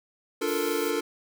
square chord, Bb major seventh, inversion first, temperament equal, 293.7 / 349.2 / 440 / 466.2 Hz, D4 / F4 / A4 / Bb4, 0 / 0 / 0 / 0 cents, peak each -33 / -33 / -30 / -32 dBFS, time 0.41-1.01 s, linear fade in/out 10 ms
blue noise, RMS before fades -39 dBFS, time 0.47-0.91 s, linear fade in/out 10 ms
effects none

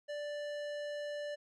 sine tone with tanh clipping, 587 Hz, D5, 1 cent flat, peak -40 dBFS, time 0.08-1.36 s, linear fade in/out 20 ms, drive 17 dB, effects none

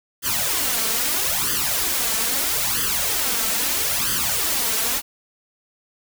white noise with flanger, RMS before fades -22 dBFS, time 0.22-5.02 s, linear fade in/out 50 ms, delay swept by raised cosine 0.63 to 4.53 ms, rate 0.77 Hz, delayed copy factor +0.8, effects none

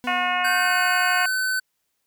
40% pulse tone with exponential decay, 248.3 Hz, B3, 9 cents sharp, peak -29 dBFS, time 0.04-1.19 s, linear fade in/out 0 ms, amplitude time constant 250 ms
harmonic tone, 361.3 Hz, F#4, 41 cents flat, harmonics 2 / 3 / 4 / 5 / 6 / 7 / 8, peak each -25 / -27 / -28 / -29 / -30 / -30 / -31 dBFS, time 0.07-1.26 s, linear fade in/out 5 ms
square tone with pitch glide, 1545 to 1516.7 Hz, G6 to F#6, -26 to +42 cents, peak -22 dBFS, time 0.44-1.6 s, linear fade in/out 10 ms, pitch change -32 cents, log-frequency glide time 0.57-0.75 s
effects white hiss -74 dBFS RMS until 2.06 s

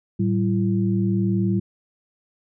sine tone cluster, 110.1 / 190.7 / 338.3 Hz, A2 / G3 / E4, +2 / -47 / +45 cents, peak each -23 / -20 / -27 dBFS, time 0.19-1.6 s, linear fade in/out 10 ms, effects none

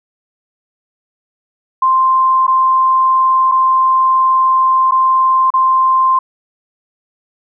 sine tone with dropouts, 1046.5 Hz, C6, in tune, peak -8 dBFS, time 1.82-6.19 s, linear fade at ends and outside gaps 5 ms, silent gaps 2.468-2.478 / 3.515-3.519 / 4.911-4.919 / 5.504-5.538 s, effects none

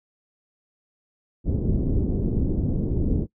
pink low-pass noise, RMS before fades -23 dBFS, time 1.44-3.27 s, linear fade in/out 50 ms, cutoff 370 Hz, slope 24 dB/octave, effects noise-tail reverb RT60 0.1 s tail -22 dB re dry

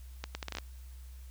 accelerating click train, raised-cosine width 0.2 ms, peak -19 dBFS, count 8, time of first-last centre 0.24-0.585 s, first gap 110 ms, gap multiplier 0.71, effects added 63 Hz sine -45 dBFS peak until 1.3 s + white hiss -62 dBFS RMS until 1.3 s

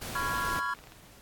pink noise, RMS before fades -38 dBFS, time 0.01-0.6 s, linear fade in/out 10 ms
triangle chord, C# dominant seventh, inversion third, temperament just, 997.9 / 1108.7 / 1385.9 / 1663.1 Hz, B5 / C#6 / E#6 / G#6, +18 / 0 / -14 / +2 cents, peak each -33 dBFS, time 0.15-0.74 s, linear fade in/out 5 ms
clicks, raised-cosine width 0.3 ms, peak -34 dBFS, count 11, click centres 0.521 / 0.556 / 0.591 / 0.63 / 0.661 / 0.693 / 0.749 / 0.789 / 0.839 / 0.872 / 0.921 s
effects pink hiss -55 dBFS RMS until 1.21 s + AAC 64 kbps

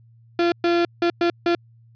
35% pulse tone bursts at uneven times, 343.7 Hz, F4, 28 cents flat, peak -15 dBFS, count 5, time 0.39-0.52 / 0.64-0.85 / 1.02-1.1 / 1.21-1.3 / 1.46-1.55 s, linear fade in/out 2 ms, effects added 115 Hz sine -49 dBFS peak until 1.95 s + resampled to 11025 Hz

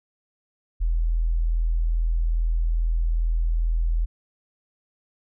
sine tone, 41.2 Hz, E1, in tune, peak -19 dBFS, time 0.8-4.06 s, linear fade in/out 20 ms, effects none

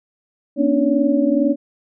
sine tone cluster, 236.5 / 275.9 / 298 / 565 Hz, A#3 / C#4 / D4 / C#5, +25 / -8 / +25 / +33 cents, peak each -21 / -18 / -18 / -21 dBFS, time 0.56-1.56 s, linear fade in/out 50 ms, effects none

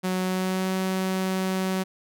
sawtooth tone with pitch glide, 185 to 188.23 Hz, F#3 to F#3, 0 to +30 cents, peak -20 dBFS, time 0.03-1.84 s, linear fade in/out 20 ms, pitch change +30 cents, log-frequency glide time 0.21-0.74 s, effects none

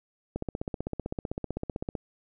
click train, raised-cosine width 2 ms, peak -18 dBFS, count 26, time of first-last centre 0.36-1.952 s, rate 15.7 Hz, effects none

